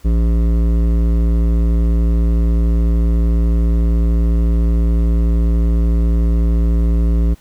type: tone with hard clipping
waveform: sine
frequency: 56.9 Hz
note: A#1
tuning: 41 cents flat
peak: -13 dBFS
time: 0.04-7.35 s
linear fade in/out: 20 ms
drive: 13 dB
effects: pink hiss -50 dBFS RMS until 7.4 s

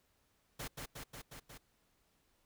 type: noise with echo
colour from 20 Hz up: pink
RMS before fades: -43 dBFS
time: 0.59-0.68 s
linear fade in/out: 10 ms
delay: 180 ms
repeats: 5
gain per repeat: -2 dB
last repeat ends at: 1.58 s
effects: pink hiss -75 dBFS RMS until 2.45 s

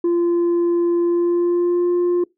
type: tone with pitch glide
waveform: sine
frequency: 344.6 to 352.2 Hz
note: F4 to F4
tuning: -23 to +15 cents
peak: -12 dBFS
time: 0.04-2.24 s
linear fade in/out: 5 ms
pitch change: +38 cents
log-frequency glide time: 1.03-1.9 s
effects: noise-tail reverb RT60 0.2 s tail -25 dB re dry + tanh soft clip ceiling -14 dBFS

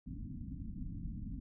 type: low-pass noise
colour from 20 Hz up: pink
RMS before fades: -43 dBFS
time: 0.06-1.4 s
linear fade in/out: 5 ms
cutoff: 290 Hz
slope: 96 dB/octave
effects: none

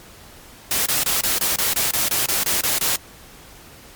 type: noise bursts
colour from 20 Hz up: white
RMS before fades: -20 dBFS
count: 13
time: 0.71-2.96 s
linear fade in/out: 2 ms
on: 150 ms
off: 25 ms
effects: pink hiss -44 dBFS RMS until 3.95 s + MP3 96 kbps

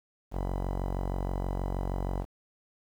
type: tone with low-pass filter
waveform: sawtooth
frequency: 46.32 Hz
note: F#1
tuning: 3 cents sharp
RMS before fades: -32 dBFS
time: 0.31-2.26 s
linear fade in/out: 50 ms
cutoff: 810 Hz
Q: 2
effects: 9-bit

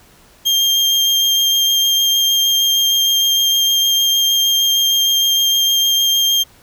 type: tone with vibrato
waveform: 35% pulse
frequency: 3200 Hz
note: G7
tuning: 35 cents sharp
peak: -10 dBFS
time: 0.45-6.44 s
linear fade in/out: 20 ms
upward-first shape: sine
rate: 6.5 Hz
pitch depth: 9 cents each way
effects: pink hiss -48 dBFS RMS until 6.62 s

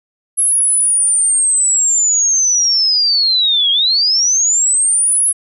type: linear two-way sweep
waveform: sine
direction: down then up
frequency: 10870 to 3221 to 10870 Hz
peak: -10 dBFS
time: 0.37-5.33 s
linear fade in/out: 20 ms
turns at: 3.71 s
effects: none

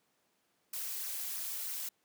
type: noise with flanger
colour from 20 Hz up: blue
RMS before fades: -39 dBFS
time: 0.73-1.89 s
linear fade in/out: 5 ms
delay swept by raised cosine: 0.25 to 3.35 ms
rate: 3.1 Hz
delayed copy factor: -0.55
effects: pink hiss -75 dBFS RMS until 2.04 s + high-pass 200 Hz 12 dB/octave

